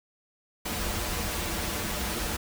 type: noise with comb filter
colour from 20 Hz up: pink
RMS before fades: -31 dBFS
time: 0.65-2.37 s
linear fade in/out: 10 ms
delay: 7.5 ms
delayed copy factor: -0.75
effects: none